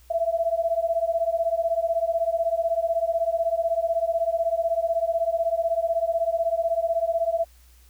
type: beating tone pair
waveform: sine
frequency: 659 / 675 Hz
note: E5 / E5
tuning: -1 / +41 cents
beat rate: 16 Hz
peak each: -24 / -24 dBFS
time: 0.1-7.45 s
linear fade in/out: 10 ms
effects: added 60 Hz sine -51 dBFS peak until 7.89 s + white hiss -59 dBFS RMS until 7.89 s